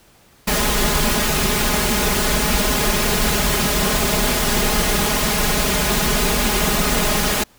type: noise with comb filter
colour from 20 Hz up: pink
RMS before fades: -18 dBFS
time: 0.47-7.44 s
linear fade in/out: 10 ms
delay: 4.8 ms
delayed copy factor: +0.9
effects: pink hiss -52 dBFS RMS until 7.58 s